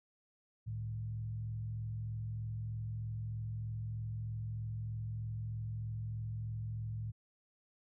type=tone with frequency modulation; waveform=sine; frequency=110 Hz; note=A2; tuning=in tune; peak=-37 dBFS; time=0.66-7.12 s; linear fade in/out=20 ms; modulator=43.2 Hz; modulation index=0.55; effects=none